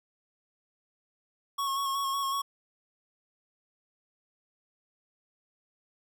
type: tone with vibrato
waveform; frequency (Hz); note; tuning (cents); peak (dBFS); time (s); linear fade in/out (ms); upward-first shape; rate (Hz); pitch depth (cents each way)
square; 1099; C#6; -15; -29; 1.58-2.42; 10; square; 5.4; 23
effects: none